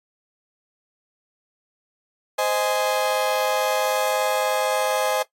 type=chord; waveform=35% pulse; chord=Ab major; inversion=first; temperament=just; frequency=519.1 / 623 / 830.6 Hz; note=C5 / Eb5 / Ab5; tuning=-14 / +2 / 0 cents; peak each=-23 dBFS; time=2.38-5.23 s; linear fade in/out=10 ms; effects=noise-tail reverb RT60 0.1 s tail -17 dB re dry + AAC 48 kbps